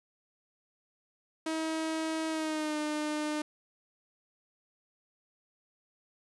sawtooth tone with pitch glide, 319.4 to 302.2 Hz, D#4 to D4, +45 to +50 cents, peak -27 dBFS, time 1.46-3.42 s, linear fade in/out 5 ms, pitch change -95 cents, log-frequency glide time 2.29-2.77 s, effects resampled to 24000 Hz + 11-bit

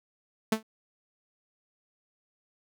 sawtooth tone with exponential decay, 220 Hz, A3, in tune, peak -16 dBFS, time 0.52-0.63 s, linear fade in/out 5 ms, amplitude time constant 22 ms, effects none

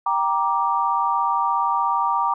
sine chord, G minor, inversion none, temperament equal with one note detuned, 784 / 941 / 1174.7 Hz, G5 / Bb5 / D6, 0 / +16 / 0 cents, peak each -25 / -21 / -22 dBFS, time 0.06-2.34 s, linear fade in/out 5 ms, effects none

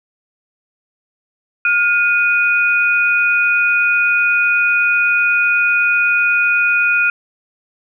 sine tone pair together, 1420 / 2477 Hz, F6 / D#7, +28 / -8 cents, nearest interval minor seventh, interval 964 cents, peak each -14 dBFS, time 1.65-7.1 s, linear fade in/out 2 ms, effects none

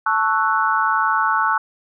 sine chord, F# minor seventh, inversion first, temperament equal, 880 / 1108.7 / 1318.5 / 1480 Hz, A5 / C#6 / E6 / F#6, 0 / 0 / 0 / 0 cents, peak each -21 dBFS, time 0.06-1.58 s, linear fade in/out 5 ms, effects none

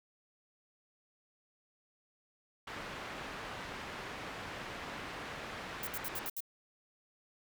white low-pass noise, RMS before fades -44 dBFS, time 2.67-6.29 s, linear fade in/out 5 ms, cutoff 2000 Hz, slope 12 dB/octave
violet noise bursts, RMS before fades -39 dBFS, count 6, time 5.83-6.405 s, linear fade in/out 2 ms, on 40 ms, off 67 ms
effects none

